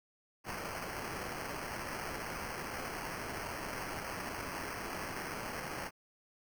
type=noise with sample-and-hold; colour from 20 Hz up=violet; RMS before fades=-41 dBFS; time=0.44-5.91 s; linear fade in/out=50 ms; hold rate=3675 Hz; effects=none